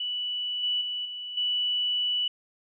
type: tone with level steps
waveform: sine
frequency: 2960 Hz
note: F#7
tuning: in tune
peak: -28 / -24 / -29 / -34 / -24 dBFS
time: 0-2.28 s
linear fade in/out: 5 ms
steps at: 0.63 / 0.81 / 1.05 / 1.37 s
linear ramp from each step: 5 ms
effects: none